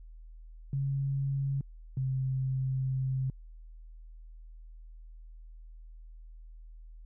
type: tone pair in turn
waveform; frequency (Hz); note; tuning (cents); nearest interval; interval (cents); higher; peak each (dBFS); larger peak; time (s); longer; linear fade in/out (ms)
sine; 137.4 / 131.61; C#3 / C3; -15 / +11; minor second; 74; first; -28; neither; 0.73-1.61 / 1.97-3.3; second; 2
effects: added 40 Hz sine -46 dBFS peak until 7.05 s